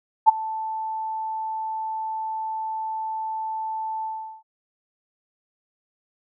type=tone with ADSR envelope; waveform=sine; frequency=880 Hz; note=A5; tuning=in tune; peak=-6 dBFS; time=0.26-4.43 s; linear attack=28 ms; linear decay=14 ms; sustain=-20 dB; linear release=390 ms; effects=none